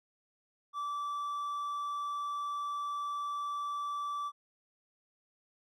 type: tone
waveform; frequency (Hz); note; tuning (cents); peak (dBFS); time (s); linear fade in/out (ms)
triangle; 1161; D6; -20; -32; 0.73-4.32; 50
effects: none